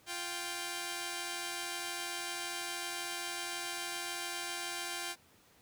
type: tone pair together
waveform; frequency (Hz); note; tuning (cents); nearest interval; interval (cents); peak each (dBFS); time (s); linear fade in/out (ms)
5% pulse; 349.2 / 783.9; F4 / G5; 0 / 0; octave + major second; 1400; -29 / -28; 0.06-5.16; 50
effects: pink hiss -64 dBFS RMS until 5.61 s + high-pass 80 Hz 12 dB/octave